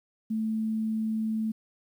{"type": "tone", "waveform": "sine", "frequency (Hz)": 219.8, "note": "A3", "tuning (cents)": -2, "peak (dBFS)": -26, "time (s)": [0.3, 1.52], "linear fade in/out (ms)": 10, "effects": ["10-bit"]}